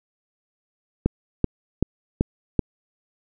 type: click train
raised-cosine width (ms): 3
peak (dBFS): -5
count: 5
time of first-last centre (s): 1.06-2.593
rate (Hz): 2.61
effects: none